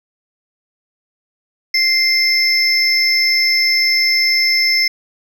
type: tone pair together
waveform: triangle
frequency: 2093 / 5274 Hz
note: C7 / E8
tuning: 0 / 0 cents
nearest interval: octave + major third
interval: 1600 cents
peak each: -13 dBFS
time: 1.74-4.88 s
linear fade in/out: 5 ms
effects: none